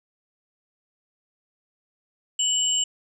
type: tone pair together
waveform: sine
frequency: 2965 / 7466 Hz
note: F#7 / A#8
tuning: +3 / +2 cents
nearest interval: octave + major third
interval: 1599 cents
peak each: -23 dBFS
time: 2.39-2.84 s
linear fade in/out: 5 ms
effects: none